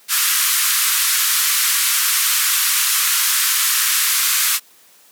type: band-pass noise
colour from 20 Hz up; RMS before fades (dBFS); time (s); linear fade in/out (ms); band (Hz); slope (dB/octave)
white; -17; 0.08-4.6; 50; 1100 to 15000; 48
effects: white hiss -50 dBFS RMS until 5.11 s + high-pass 200 Hz 12 dB/octave